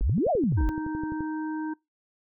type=exponential two-way sweep; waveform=sine; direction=up then down; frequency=38.89 to 753 to 38.89 Hz; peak=-21 dBFS; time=0.01-0.69 s; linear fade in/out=0 ms; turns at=0.3 s
type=click train; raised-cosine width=3 ms; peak=-23 dBFS; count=15; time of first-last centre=0.01-1.207 s; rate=11.7 Hz
type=harmonic tone; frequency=311.5 Hz; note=D#4; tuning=2 cents sharp; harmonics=1 / 3 / 5; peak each=-29 / -38 / -43 dBFS; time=0.57-1.74 s; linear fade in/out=10 ms
effects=noise-tail reverb RT60 0.2 s tail -24 dB re dry